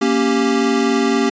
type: chord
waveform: square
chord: G diminished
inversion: first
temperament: equal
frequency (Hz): 233.1 / 277.2 / 392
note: Bb3 / Db4 / G4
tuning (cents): 0 / 0 / 0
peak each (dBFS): -19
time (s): 0.01-1.3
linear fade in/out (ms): 10
effects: resampled to 16000 Hz